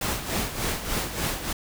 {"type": "noise with tremolo", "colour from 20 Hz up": "pink", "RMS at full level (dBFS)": -26, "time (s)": [0.01, 1.53], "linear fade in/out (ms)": 5, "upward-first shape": "sine", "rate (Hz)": 3.4, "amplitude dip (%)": 65, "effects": []}